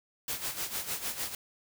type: noise with tremolo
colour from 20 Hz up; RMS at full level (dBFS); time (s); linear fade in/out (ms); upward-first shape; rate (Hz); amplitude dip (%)
white; -33; 0.28-1.35; 2; sine; 6.6; 70
effects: none